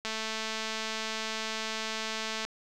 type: click train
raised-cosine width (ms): 0.2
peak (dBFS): -17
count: 529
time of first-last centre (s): 0.05-2.45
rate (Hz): 220
effects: none